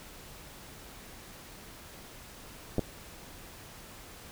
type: clicks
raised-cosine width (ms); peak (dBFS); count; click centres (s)
2; -15; 2; 2.783 / 2.793
effects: pink hiss -49 dBFS RMS until 4.31 s